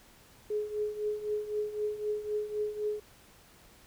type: tone with tremolo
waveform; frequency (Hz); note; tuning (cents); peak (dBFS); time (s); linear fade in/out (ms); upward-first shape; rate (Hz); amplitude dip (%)
sine; 421.6; G#4; +26; -27; 0.5-3; 5; triangle; 3.9; 80
effects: pink hiss -58 dBFS RMS until 3.86 s